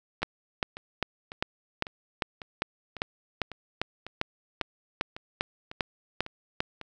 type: two click trains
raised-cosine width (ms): 0.3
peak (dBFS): -23 / -10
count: 13 / 17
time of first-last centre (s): 0.22-6.813 / 0.23-6.605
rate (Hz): 1.82 / 2.51
effects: none